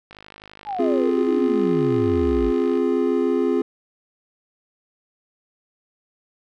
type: click train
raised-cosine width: 0.3 ms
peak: -25 dBFS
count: 139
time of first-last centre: 0.11-2.774 s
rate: 51.8 Hz
type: exponential sweep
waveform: sine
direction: down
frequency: 875 to 49.9 Hz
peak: -24 dBFS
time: 0.65-2.53 s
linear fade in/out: 50 ms
type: chord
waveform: triangle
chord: F minor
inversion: second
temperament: equal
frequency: 261.6 / 349.2 / 415.3 Hz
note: C4 / F4 / Ab4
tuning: 0 / 0 / 0 cents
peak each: -20 dBFS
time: 0.79-3.62 s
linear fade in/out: 5 ms
effects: none